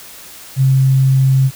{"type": "tone", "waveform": "sine", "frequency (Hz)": 133.3, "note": "C3", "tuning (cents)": 33, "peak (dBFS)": -8, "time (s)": [0.56, 1.51], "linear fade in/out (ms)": 50, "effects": ["white hiss -36 dBFS RMS until 1.55 s"]}